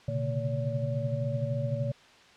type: tone cluster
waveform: sine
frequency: 119.8 / 133.1 / 143.4 / 226.4 / 569 Hz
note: A#2 / C3 / D3 / A3 / C#5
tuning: +48 / +30 / -41 / +50 / +45 cents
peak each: -31 / -35 / -35 / -40 / -34 dBFS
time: 0.08-1.92 s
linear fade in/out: 5 ms
effects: white hiss -55 dBFS RMS until 2.36 s + low-pass 4000 Hz 12 dB/octave